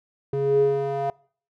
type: tone with band-pass filter sweep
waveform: square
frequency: 138.59 Hz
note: C#3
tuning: in tune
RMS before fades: -22 dBFS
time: 0.33-1.1 s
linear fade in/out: 2 ms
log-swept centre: 330 to 650 Hz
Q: 6.5
effects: noise-tail reverb RT60 0.5 s tail -24 dB re dry